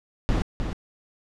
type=noise with echo; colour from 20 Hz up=brown; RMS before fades=-22 dBFS; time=0.29-0.42 s; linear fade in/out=0 ms; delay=310 ms; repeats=1; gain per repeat=-6 dB; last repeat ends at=0.73 s; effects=low-pass 6000 Hz 12 dB/octave